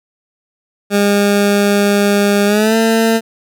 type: tone with pitch glide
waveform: 20% pulse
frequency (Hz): 202.9 to 225.1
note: G#3 to A3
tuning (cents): -40 to +40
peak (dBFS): -5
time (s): 0.9-3.21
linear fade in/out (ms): 50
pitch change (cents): +180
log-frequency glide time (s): 2.46-2.76
effects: none